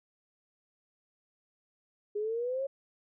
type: exponential sweep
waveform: sine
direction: up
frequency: 409.2 to 554.4 Hz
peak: -30 dBFS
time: 2.15-2.67 s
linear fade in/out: 10 ms
effects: none